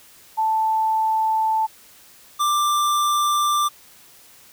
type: tone pair in turn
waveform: sine / square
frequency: 880 / 1181.9 Hz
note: A5 / D6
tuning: 0 / +11 cents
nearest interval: perfect fourth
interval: 511 cents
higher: second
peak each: -17 / -18 dBFS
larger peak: first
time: 0.37-1.67 / 2.39-3.69 s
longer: neither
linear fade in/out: 20 ms
effects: white hiss -49 dBFS RMS until 4.52 s